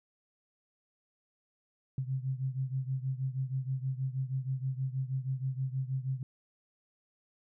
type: beating tone pair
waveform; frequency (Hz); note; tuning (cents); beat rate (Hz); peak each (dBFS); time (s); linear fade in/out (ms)
sine; 130 / 136.3; C3 / C#3; -11 / -29; 6.3; -33 / -36; 1.98-6.23; 2
effects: none